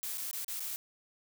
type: noise with dropouts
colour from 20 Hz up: blue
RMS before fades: -38 dBFS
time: 0.03-0.76 s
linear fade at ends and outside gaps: 0 ms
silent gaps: 0.174-0.181 / 0.312-0.331 / 0.446-0.481 / 0.596-0.604 s
effects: none